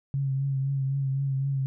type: tone with vibrato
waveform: sine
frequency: 136.3 Hz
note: C#3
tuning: 29 cents flat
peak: -24 dBFS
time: 0.14-1.66 s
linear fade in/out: 0 ms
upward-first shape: triangle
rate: 3.9 Hz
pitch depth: 40 cents each way
effects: none